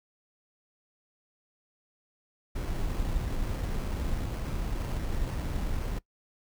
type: noise with sample-and-hold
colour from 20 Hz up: brown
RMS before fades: -31 dBFS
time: 2.55-5.99 s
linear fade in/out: 10 ms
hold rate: 3675 Hz
effects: noise-tail reverb RT60 0.1 s tail -21 dB re dry